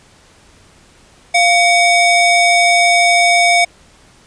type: ring-modulated tone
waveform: square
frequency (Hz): 1475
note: F#6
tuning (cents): -6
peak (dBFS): -6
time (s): 1.34-3.65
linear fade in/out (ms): 10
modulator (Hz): 778
effects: pink hiss -47 dBFS RMS until 4.26 s + resampled to 22050 Hz